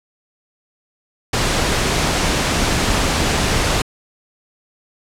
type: noise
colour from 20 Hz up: pink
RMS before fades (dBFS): -17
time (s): 1.33-3.82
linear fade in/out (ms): 5
effects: low-pass 8000 Hz 12 dB/octave